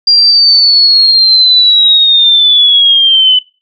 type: linear sweep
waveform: sine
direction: down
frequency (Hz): 4788 to 3000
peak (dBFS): -3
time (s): 0.07-3.39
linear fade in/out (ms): 5
effects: noise-tail reverb RT60 0.3 s tail -20 dB re dry